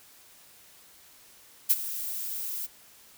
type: noise with ADSR envelope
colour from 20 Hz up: violet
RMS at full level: -19 dBFS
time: 1.69-2.67 s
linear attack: 19 ms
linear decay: 37 ms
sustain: -15 dB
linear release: 20 ms
effects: white hiss -55 dBFS RMS until 3.17 s